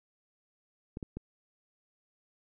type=clicks; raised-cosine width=3 ms; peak=-25 dBFS; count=3; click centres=0.971 / 1.028 / 1.17 s; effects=none